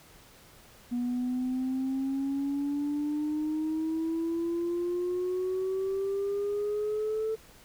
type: exponential sweep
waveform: sine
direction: up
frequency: 241.5 to 442.9 Hz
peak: -26 dBFS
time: 0.91-7.36 s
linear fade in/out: 20 ms
effects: tanh soft clip ceiling -25 dBFS + pink hiss -55 dBFS RMS until 7.64 s